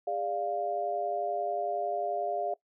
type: chord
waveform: sine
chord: D diminished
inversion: second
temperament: equal with one note detuned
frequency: 407.9 / 587.3 / 698.5 Hz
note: Ab4 / D5 / F5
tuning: -31 / 0 / 0 cents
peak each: -37 / -34 / -31 dBFS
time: 0.07-2.54 s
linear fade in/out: 5 ms
effects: noise-tail reverb RT60 0.1 s tail -20 dB re dry